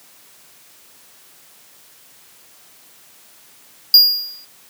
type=tone with exponential decay; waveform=square; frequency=4838 Hz; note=D#8; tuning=49 cents flat; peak=-3 dBFS; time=3.94-4.45 s; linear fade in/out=2 ms; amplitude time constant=110 ms; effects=white hiss -48 dBFS RMS until 4.69 s + high-pass 100 Hz 12 dB/octave